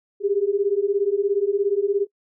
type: beating tone pair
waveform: sine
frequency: 392 / 409 Hz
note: G4 / G#4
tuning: 0 / -26 cents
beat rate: 17 Hz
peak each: -22 / -21 dBFS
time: 0.2-2.07 s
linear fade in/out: 50 ms
effects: noise-tail reverb RT60 0.1 s tail -25 dB re dry